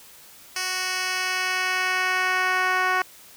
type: tone with band-pass filter sweep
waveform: 10% pulse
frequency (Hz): 370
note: F#4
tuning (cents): 0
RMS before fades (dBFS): -24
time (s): 0.56-3.02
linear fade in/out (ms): 2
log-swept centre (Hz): 5100 to 1300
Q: 0.89
effects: white hiss -48 dBFS RMS until 3.36 s